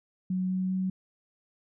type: tone with pitch steps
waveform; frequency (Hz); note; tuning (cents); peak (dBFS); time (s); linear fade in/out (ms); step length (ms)
sine; 185 / 186.18 / 187.37; F#3 / F#3 / F#3; 0 / +11 / +22; -26; 0.3-0.9; 5; 200
effects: none